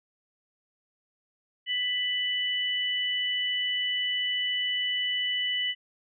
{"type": "tone pair together", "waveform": "sine", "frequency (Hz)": [1982, 2975], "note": ["B6", "F#7"], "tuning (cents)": [6, 9], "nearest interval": "perfect fifth", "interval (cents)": 703, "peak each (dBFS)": [-31, -27], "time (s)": [1.66, 5.75], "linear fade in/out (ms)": 50, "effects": []}